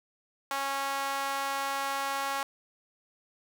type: tone with high-pass filter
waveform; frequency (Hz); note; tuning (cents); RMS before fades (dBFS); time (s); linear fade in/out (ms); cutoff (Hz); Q
sawtooth; 275.1; C#4; -13; -32; 0.51-2.43; 0; 940; 2
effects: none